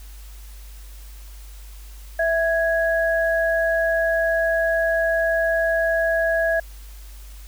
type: tone pair together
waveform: sine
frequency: 658.6 / 1661.2 Hz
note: E5 / G#6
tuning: -2 / 0 cents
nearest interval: octave + major third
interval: 1602 cents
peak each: -19 / -22 dBFS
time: 2.19-6.6 s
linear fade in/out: 5 ms
effects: added 50 Hz sine -37 dBFS peak until 7.47 s + white hiss -49 dBFS RMS until 7.47 s